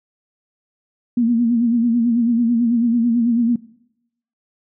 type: tone with vibrato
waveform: sine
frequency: 234.9 Hz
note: A#3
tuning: 13 cents sharp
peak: -13 dBFS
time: 1.17-3.56 s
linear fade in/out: 5 ms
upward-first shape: sine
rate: 9.1 Hz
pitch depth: 69 cents each way
effects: noise-tail reverb RT60 0.8 s tail -20 dB re dry